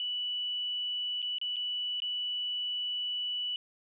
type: tone with dropouts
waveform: sine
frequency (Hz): 2960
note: F#7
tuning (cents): 0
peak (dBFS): -31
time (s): 0-3.56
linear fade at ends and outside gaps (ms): 1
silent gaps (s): 1.219-1.226 / 1.384-1.414 / 1.56-1.566 / 2.002-2.02
effects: none